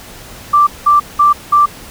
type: tone bursts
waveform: sine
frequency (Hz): 1174.7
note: D6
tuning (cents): 0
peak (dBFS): -5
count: 4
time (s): 0.53-1.66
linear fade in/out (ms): 10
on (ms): 140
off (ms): 190
effects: pink hiss -34 dBFS RMS until 1.9 s